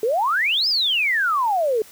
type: exponential two-way sweep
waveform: sine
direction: up then down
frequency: 417.5 to 5274 to 417.5 Hz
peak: -17 dBFS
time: 0.03-1.82 s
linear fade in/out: 2 ms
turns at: 0.68 s
effects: white hiss -46 dBFS RMS until 1.91 s